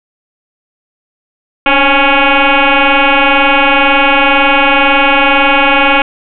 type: tone with frequency modulation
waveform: sine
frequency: 842 Hz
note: G#5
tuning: 24 cents sharp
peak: -5 dBFS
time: 1.66-6.02 s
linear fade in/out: 2 ms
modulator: 277 Hz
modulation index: 7.3
effects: none